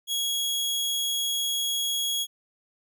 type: tone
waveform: sawtooth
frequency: 3322 Hz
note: G#7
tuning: in tune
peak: -22 dBFS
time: 0.07-2.27 s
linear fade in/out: 50 ms
effects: none